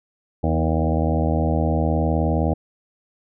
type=harmonic tone with a mistuned harmonic; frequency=79.5 Hz; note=D#2; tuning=38 cents sharp; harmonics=1 / 2 / 3 / 4 / 6 / 7 / 8 / 9 / 10; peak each=-21 / -24 / -26 / -27 / -29 / -29 / -30 / -31 / -31 dBFS; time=0.43-2.54 s; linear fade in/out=10 ms; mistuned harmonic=3; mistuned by=+25 cents; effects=none